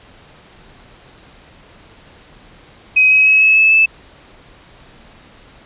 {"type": "tone with pitch steps", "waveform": "sine", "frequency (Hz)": [2527, 2546, 2565, 2585, 2604, 2624], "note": ["D#7", "D#7", "E7", "E7", "E7", "E7"], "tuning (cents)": [26, 39, -48, -34, -22, -9], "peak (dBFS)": -7, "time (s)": [2.96, 3.86], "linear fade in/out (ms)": 10, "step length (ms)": 150, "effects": ["pink hiss -44 dBFS RMS until 5.65 s", "resampled to 8000 Hz"]}